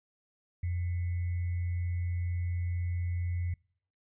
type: tone with sample-and-hold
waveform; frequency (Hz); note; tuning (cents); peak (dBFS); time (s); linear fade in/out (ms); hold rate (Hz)
sine; 87.8; F2; +10; -29; 0.63-3.54; 5; 2100
effects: noise-tail reverb RT60 0.6 s tail -26 dB re dry + resampled to 8000 Hz